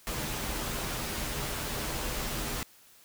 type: noise with comb filter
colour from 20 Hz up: pink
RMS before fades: -34 dBFS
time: 0.07-2.63 s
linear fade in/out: 0 ms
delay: 11 ms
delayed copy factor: -0.55
effects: white hiss -58 dBFS RMS until 3.04 s